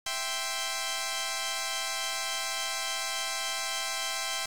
5% pulse chord, C major, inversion first, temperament equal, 659.3 / 784 / 1046.5 Hz, E5 / G5 / C6, 0 / 0 / 0 cents, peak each -25 / -23 / -23 dBFS, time 0.06-4.46 s, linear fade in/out 5 ms, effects low-pass 10000 Hz 12 dB/octave + 7-bit

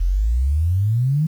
sine exponential sweep, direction up, 41.2 to 162.5 Hz, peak -15 dBFS, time 0-1.27 s, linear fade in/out 10 ms, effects 8-bit

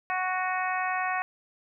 harmonic tone with a mistuned harmonic, 370 Hz, F#4, in tune, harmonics 2 / 3 / 4 / 5 / 6 / 7, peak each -30 / -32 / -35 / -33 / -39 / -37 dBFS, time 0.1-1.22 s, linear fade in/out 0 ms, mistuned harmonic 7, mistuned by -27 cents, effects none

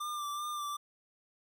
square tone with vibrato, 1186 Hz, D6, 17 cents sharp, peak -36 dBFS, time 0-0.77 s, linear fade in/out 10 ms, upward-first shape sine, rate 2.6 Hz, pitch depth 30 cents each way, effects none

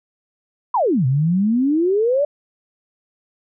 sine exponential two-way sweep, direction down then up, 1077 to 124.5 to 599 Hz, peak -14 dBFS, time 0.74-2.25 s, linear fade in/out 5 ms, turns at 1.06 s, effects none

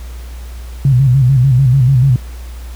sine tone with vibrato, 130.6 Hz, C3, 3 cents flat, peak -6 dBFS, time 0.85-2.16 s, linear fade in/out 2 ms, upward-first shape square, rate 6.8 Hz, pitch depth 92 cents each way, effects added 60 Hz sine -25 dBFS peak until 2.75 s + pink hiss -40 dBFS RMS until 2.75 s

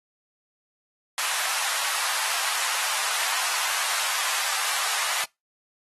pink high-pass noise, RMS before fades -27 dBFS, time 1.18-5.24 s, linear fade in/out 0 ms, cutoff 850 Hz, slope 24 dB/octave, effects noise-tail reverb RT60 0.2 s tail -24 dB re dry + AAC 32 kbps

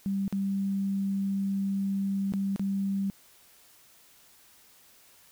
sine tone with dropouts, 196.2 Hz, G3, 2 cents sharp, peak -26 dBFS, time 0.06-3.1 s, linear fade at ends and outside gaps 0 ms, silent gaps 0.279-0.326 / 2.323-2.337 / 2.561-2.595 s, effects white hiss -58 dBFS RMS until 5.31 s

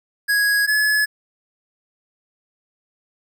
square tone pair in turn, 1661.2 / 1705.9 Hz, G#6 / G#6, 0 / +46 cents, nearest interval unison, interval 46 cents, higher second, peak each -16 dBFS, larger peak neither, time 0.28-0.67 / 0.67-1.06 s, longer neither, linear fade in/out 20 ms, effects none

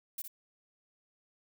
violet noise with echo, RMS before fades -38 dBFS, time 0.18-0.22 s, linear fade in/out 5 ms, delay 60 ms, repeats 1, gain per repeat -7 dB, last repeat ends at 0.28 s, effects none

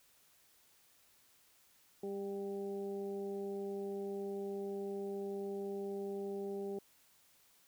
harmonic tone with a mistuned harmonic, 198.7 Hz, G3, 24 cents sharp, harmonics 1 / 2 / 3 / 4, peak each -45 / -39 / -53 / -53 dBFS, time 2.03-6.79 s, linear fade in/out 5 ms, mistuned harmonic 4, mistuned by -24 cents, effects white hiss -68 dBFS RMS until 7.67 s

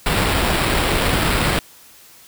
pink noise with sample-and-hold, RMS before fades -18 dBFS, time 0.06-1.59 s, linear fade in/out 2 ms, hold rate 6300 Hz, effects white hiss -46 dBFS RMS until 2.27 s

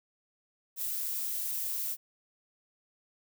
violet noise, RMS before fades -34 dBFS, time 0.76-1.97 s, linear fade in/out 50 ms, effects none

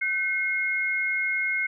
sine tone pair together, 1523 / 2154 Hz, F#6 / C7, +50 / +50 cents, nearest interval tritone, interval 600 cents, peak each -30 / -24 dBFS, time 0.01-1.67 s, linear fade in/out 10 ms, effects none

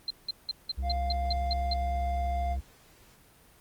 sine tone bursts, 4134 Hz, C8, 22 cents flat, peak -28 dBFS, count 9, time 0.08-1.736 s, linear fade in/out 2 ms, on 24 ms, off 180 ms
triangle tone with vibrato, 65.9 Hz, C2, 13 cents sharp, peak -27 dBFS, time 0.77-2.61 s, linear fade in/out 20 ms, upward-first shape triangle, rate 19 Hz, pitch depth 31 cents each way
triangle tone, 698.5 Hz, F5, in tune, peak -29 dBFS, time 0.82-2.57 s, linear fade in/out 50 ms
effects pink hiss -58 dBFS RMS until 3.6 s + Opus 32 kbps

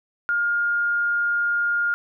sine tone, 1415 Hz, F6, 22 cents sharp, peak -19 dBFS, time 0.29-1.94 s, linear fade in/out 0 ms, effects none

